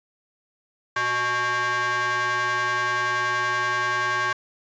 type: ring-modulated tone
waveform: 40% pulse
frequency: 244.5 Hz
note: B3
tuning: 17 cents flat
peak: -18 dBFS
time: 0.96-4.33 s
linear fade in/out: 5 ms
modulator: 1350 Hz
effects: resampled to 16000 Hz